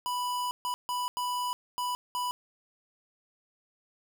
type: tone bursts at uneven times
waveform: square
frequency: 987.8 Hz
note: B5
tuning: in tune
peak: -30 dBFS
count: 6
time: 0.06-0.51 / 0.65-0.74 / 0.89-1.08 / 1.17-1.53 / 1.78-1.95 / 2.15-2.31 s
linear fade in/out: 0 ms
effects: none